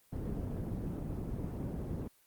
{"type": "low-pass noise", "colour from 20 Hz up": "white", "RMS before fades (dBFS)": -38, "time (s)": [0.12, 2.08], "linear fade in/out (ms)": 10, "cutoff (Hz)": 220, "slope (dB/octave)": 12, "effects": ["white hiss -67 dBFS RMS until 2.26 s", "Opus 24 kbps"]}